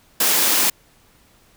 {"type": "high-pass noise", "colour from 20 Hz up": "white", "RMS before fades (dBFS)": -17, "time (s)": [0.2, 0.7], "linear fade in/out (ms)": 5, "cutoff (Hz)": 170, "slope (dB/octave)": 48, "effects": ["pink hiss -55 dBFS RMS until 1.56 s"]}